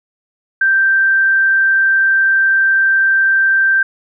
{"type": "tone", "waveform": "sine", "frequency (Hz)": 1568, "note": "G6", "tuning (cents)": 0, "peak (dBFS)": -9, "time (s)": [0.61, 3.83], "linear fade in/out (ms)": 5, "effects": []}